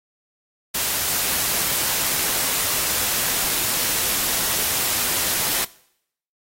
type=noise; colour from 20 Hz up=white; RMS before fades=-22 dBFS; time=0.74-5.65 s; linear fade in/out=10 ms; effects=noise-tail reverb RT60 0.7 s tail -21 dB re dry + AAC 48 kbps